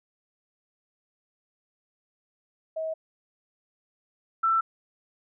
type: tone pair in turn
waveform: sine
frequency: 639 / 1334.6 Hz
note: D#5 / E6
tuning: +46 / +21 cents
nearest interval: octave + minor second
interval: 1275 cents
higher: second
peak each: -28 / -20 dBFS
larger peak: second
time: 2.76-2.94 / 4.43-4.61 s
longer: neither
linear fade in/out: 10 ms
effects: none